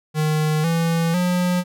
square tone with pitch steps, 154.2 / 166.22 / 179.19 Hz, D#3 / E3 / F3, -15 / +15 / +45 cents, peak -18 dBFS, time 0.14-1.64 s, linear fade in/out 50 ms, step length 500 ms, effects none

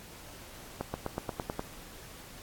accelerating click train, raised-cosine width 1 ms, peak -18 dBFS, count 8, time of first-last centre 0.81-1.594 s, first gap 130 ms, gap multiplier 0.95, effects pink hiss -49 dBFS RMS until 2.42 s + AAC 64 kbps

